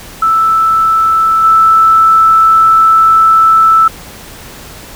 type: tone with level steps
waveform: sine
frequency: 1318.5 Hz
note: E6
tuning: in tune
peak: -6 / -3 dBFS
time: 0.22-3.88 s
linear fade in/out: 5 ms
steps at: 1.43 s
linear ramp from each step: 20 ms
effects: pink hiss -31 dBFS RMS until 4.95 s